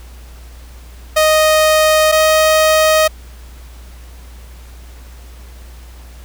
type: tone pair in turn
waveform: sawtooth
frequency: 622.3 / 626.6 Hz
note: D#5 / D#5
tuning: 0 / +12 cents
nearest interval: unison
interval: 12 cents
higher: second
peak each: -5 dBFS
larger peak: neither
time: 1.16-2.12 / 2.12-3.08 s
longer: neither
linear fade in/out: 10 ms
effects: added 60 Hz sine -33 dBFS peak until 6.24 s + pink hiss -44 dBFS RMS until 6.24 s